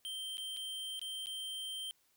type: tone with dropouts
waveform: square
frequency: 3136 Hz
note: G7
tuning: in tune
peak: -40 dBFS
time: 0.05-1.91 s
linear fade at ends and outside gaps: 0 ms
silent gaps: 0.371-0.381 / 0.565-0.57 / 0.994-1.015 / 1.259-1.269 s
effects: white hiss -73 dBFS RMS until 2.16 s